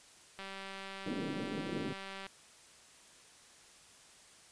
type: click train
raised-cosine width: 0.3 ms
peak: -29 dBFS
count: 365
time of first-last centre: 0.39-2.266 s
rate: 194 Hz
type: band-pass noise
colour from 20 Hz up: pink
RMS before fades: -39 dBFS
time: 1.06-1.93 s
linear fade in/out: 5 ms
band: 170 to 420 Hz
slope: 24 dB/octave
effects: white hiss -59 dBFS RMS until 4.51 s + resampled to 22050 Hz